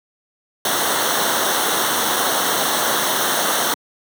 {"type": "noise with comb filter", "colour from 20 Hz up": "pink", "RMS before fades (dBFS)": -19, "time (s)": [0.65, 3.74], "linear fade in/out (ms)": 2, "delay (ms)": 0.41, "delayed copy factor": -0.75, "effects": ["high-pass 200 Hz 12 dB/octave"]}